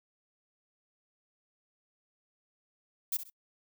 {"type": "noise with echo", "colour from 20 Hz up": "violet", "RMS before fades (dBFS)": -31, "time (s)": [3.12, 3.17], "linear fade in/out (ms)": 5, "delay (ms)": 65, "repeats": 2, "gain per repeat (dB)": -11, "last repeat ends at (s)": 3.3, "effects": ["noise-tail reverb RT60 0.1 s tail -26 dB re dry"]}